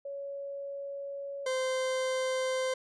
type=tone pair in turn; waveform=sine / 40% pulse; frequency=559 / 518.5 Hz; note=C#5 / C5; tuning=+14 / -16 cents; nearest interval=minor second; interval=130 cents; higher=first; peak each=-36 / -28 dBFS; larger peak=second; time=0.05-1.46 / 1.46-2.74 s; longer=first; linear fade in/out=5 ms; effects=resampled to 22050 Hz